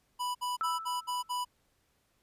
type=tone bursts; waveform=square; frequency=987.8 Hz; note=B5; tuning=in tune; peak=-32 dBFS; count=6; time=0.19-1.45 s; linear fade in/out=20 ms; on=160 ms; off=60 ms
type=tone with exponential decay; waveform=sine; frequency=1318.5 Hz; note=E6; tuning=in tune; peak=-28 dBFS; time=0.61-1.4 s; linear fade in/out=0 ms; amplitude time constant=170 ms
effects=pink hiss -73 dBFS RMS until 2.22 s + resampled to 32000 Hz